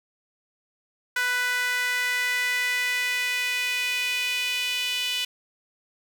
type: tone with high-pass filter sweep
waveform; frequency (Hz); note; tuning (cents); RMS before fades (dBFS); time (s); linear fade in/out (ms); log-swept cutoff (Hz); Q
sawtooth; 495.6; B4; +6; -26; 1.16-5.25; 5; 1600 to 2900; 4
effects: none